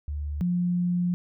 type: tone pair in turn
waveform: sine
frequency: 73.42 / 176.86 Hz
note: D2 / F3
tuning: 0 / +22 cents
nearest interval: octave + minor third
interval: 1522 cents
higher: second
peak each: -28 / -22 dBFS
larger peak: second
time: 0.08-0.41 / 0.41-1.14 s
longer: second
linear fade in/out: 0 ms
effects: none